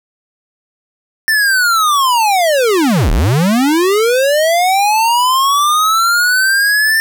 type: linear two-way sweep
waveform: square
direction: down then up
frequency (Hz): 1795 to 31.61 to 1795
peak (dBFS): -10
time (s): 1.28-7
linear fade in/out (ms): 0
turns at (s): 3.11
effects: none